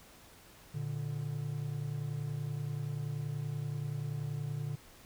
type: tone pair together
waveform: triangle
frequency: 116.54 / 147.02 Hz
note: A#2 / D3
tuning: 0 / +2 cents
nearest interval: major third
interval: 402 cents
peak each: -37 / -34 dBFS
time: 0.74-4.76 s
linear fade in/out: 10 ms
effects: pink hiss -57 dBFS RMS until 5.05 s